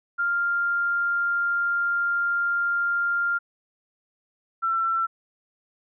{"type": "tone pair in turn", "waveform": "sine", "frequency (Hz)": [1396.9, 1345.8], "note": ["F6", "E6"], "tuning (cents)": [0, 35], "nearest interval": "minor second", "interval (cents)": 65, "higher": "first", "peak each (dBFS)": -21, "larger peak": "neither", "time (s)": [[0.18, 3.39], [4.62, 5.07]], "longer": "first", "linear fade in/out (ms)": 20, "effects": []}